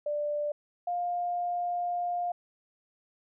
sine tone pair in turn, 590 / 705.3 Hz, D5 / F5, +8 / +17 cents, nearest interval minor third, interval 309 cents, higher second, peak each -28 dBFS, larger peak neither, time 0.06-0.52 / 0.87-2.32 s, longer second, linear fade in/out 5 ms, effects none

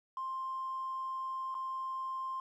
triangle tone with dropouts, 1052 Hz, C6, 9 cents sharp, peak -32 dBFS, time 0.17-2.4 s, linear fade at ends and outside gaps 2 ms, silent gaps 1.544-1.55 s, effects tanh soft clip ceiling -33 dBFS

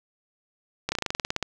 slowing click train, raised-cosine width 0.2 ms, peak -9 dBFS, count 13, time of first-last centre 0.89-1.427 s, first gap 30 ms, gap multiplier 1.07, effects none

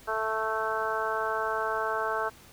harmonic tone, 220 Hz, A3, in tune, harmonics 2 / 3 / 4 / 5 / 6 / 7, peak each -34 / -34 / -34 / -34 / -34 / -34 dBFS, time 0.07-2.3 s, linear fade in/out 20 ms, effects pink hiss -53 dBFS RMS until 2.52 s

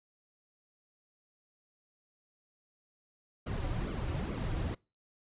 brown noise with flanger, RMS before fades -35 dBFS, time 3.46-4.75 s, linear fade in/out 10 ms, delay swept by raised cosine 1.1 to 4.8 ms, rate 2.3 Hz, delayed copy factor -0.7, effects noise-tail reverb RT60 0.3 s tail -25 dB re dry + resampled to 8000 Hz

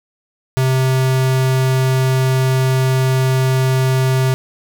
square tone, 130.81 Hz, C3, in tune, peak -13 dBFS, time 0.57-4.34 s, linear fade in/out 0 ms, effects none

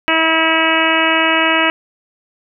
harmonic tone, 323.1 Hz, E4, 35 cents flat, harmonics 1 / 2 / 3 / 4 / 5 / 6 / 7 / 8 / 9, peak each -20 / -20 / -20 / -20 / -20 / -20 / -20 / -20 / -20 dBFS, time 0.08-1.7 s, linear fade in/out 0 ms, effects none

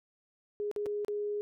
sine tone with dropouts, 414.4 Hz, G#4, 4 cents flat, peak -31 dBFS, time 0.6-1.41 s, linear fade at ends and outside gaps 0 ms, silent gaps 0.714-0.762 / 0.859-0.864 / 1.048-1.082 s, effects none

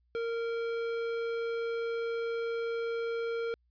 sine tone with tanh clipping, 462.4 Hz, A#4, 14 cents flat, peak -33 dBFS, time 0.15-3.54 s, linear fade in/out 0 ms, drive 15 dB, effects added 60 Hz sine -68 dBFS peak until 3.7 s + resampled to 11025 Hz

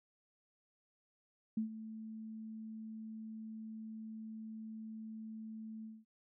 sine tone with ADSR envelope, 220 Hz, A3, in tune, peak -31 dBFS, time 1.57-6.05 s, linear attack 5 ms, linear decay 110 ms, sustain -13 dB, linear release 210 ms, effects none

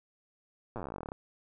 slowing click train, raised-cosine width 1 ms, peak -25 dBFS, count 22, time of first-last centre 0.76-1.119 s, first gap 8 ms, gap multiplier 1.07, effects none

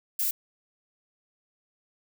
violet noise, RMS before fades -27 dBFS, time 0.19-0.31 s, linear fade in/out 5 ms, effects none

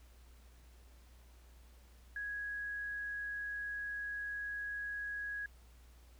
sine tone, 1661.2 Hz, G#6, in tune, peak -38 dBFS, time 2.16-5.46 s, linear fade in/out 2 ms, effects added 60 Hz sine -57 dBFS peak until 6.19 s + pink hiss -67 dBFS RMS until 6.19 s

